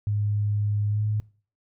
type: tone with pitch glide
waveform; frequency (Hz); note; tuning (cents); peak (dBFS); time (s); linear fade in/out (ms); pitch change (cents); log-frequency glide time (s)
sine; 103.83 to 106.32; G#2 to G#2; 0 to +41; -22; 0.07-1.2; 0; +41; 0.89-1.02
effects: noise-tail reverb RT60 0.4 s tail -22 dB re dry